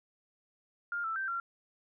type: tone with pitch steps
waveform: sine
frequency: 1406 / 1326 / 1561 / 1374 Hz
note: F6 / E6 / G6 / F6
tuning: +11 / +10 / -8 / -29 cents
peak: -32 dBFS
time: 0.92-1.4 s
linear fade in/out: 2 ms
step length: 120 ms
effects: none